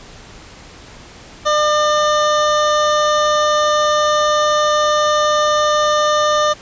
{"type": "tone pair together", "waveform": "square", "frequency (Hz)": [601, 1204], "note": ["D5", "D6"], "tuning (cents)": [40, 43], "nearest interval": "octave", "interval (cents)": 1203, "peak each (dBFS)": -16, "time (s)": [1.45, 6.54], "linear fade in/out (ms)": 20, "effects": ["pink hiss -39 dBFS RMS until 6.61 s", "resampled to 16000 Hz"]}